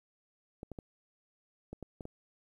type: clicks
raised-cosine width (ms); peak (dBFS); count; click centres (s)
2; -29; 7; 0.631 / 0.717 / 0.788 / 1.73 / 1.827 / 2.008 / 2.054
effects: 11-bit